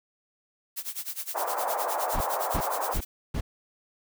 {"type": "noise with tremolo", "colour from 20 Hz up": "blue", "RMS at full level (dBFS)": -32, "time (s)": [0.76, 3.05], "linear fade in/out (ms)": 20, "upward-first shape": "sine", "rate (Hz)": 9.7, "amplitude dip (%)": 90}
{"type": "band-pass noise", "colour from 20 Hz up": "white", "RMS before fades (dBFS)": -30, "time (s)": [1.34, 2.95], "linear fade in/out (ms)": 20, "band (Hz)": [580, 1000], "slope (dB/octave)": 24}
{"type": "noise bursts", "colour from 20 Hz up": "brown", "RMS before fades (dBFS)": -28, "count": 4, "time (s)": [2.14, 3.41], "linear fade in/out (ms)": 10, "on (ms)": 70, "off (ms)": 330}
{"effects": []}